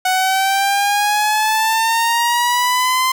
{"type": "exponential sweep", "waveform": "sawtooth", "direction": "up", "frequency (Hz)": [740, 1040], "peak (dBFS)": -10, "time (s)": [0.05, 3.12], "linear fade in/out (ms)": 5, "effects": []}